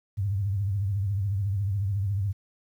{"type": "tone with vibrato", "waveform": "sine", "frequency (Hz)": 99.2, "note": "G2", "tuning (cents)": 21, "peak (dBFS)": -24, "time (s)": [0.17, 2.33], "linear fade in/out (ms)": 20, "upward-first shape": "triangle", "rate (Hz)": 14, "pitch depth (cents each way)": 130, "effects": ["10-bit"]}